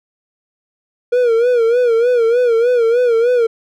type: tone with vibrato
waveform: triangle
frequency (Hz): 474.9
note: A#4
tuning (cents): +32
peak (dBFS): -8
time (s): 1.12-3.47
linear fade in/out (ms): 10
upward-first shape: sine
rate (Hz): 3.3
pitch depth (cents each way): 90
effects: none